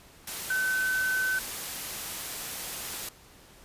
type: tone in noise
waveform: sine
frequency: 1522 Hz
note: F#6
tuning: 48 cents sharp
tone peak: -25 dBFS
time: 0.5-1.39 s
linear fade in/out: 5 ms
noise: white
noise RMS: -36 dBFS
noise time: 0.27-3.09 s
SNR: +8 dB
effects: pink hiss -54 dBFS RMS until 3.64 s + resampled to 32000 Hz